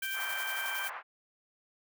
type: noise with tremolo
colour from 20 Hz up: blue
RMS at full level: -40 dBFS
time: 0.02-0.9 s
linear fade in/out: 10 ms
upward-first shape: square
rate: 11 Hz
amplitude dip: 40%
type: harmonic tone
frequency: 784 Hz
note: G5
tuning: in tune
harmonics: 2 / 3 / 4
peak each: -36 / -40 / -42 dBFS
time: 0.02-0.88 s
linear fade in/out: 5 ms
type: band-pass noise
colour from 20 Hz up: pink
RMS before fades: -42 dBFS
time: 0.13-1.03 s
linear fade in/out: 50 ms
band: 800 to 2000 Hz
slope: 24 dB/octave
effects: none